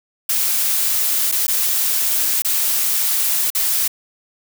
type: noise with dropouts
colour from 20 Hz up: blue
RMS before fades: -18 dBFS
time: 0.29-3.88 s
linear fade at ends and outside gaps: 5 ms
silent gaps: 1.316-1.322 / 1.468-1.48 / 2.421-2.447 / 3.503-3.549 s
effects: none